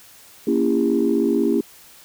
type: chord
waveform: sine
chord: A# diminished seventh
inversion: none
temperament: just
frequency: 233.1 / 279.7 / 335.6 / 402.8 Hz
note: A#3 / C#4 / E4 / G4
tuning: 0 / +16 / +31 / +47 cents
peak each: -21 dBFS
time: 0.47-1.61 s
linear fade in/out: 5 ms
effects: tanh soft clip ceiling -7 dBFS + white hiss -47 dBFS RMS until 2.04 s